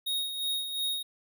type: tone with tremolo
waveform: square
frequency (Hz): 3748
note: A#7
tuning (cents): +9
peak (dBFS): -28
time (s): 0.06-1.03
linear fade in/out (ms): 10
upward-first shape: sine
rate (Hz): 2.8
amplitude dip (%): 55
effects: none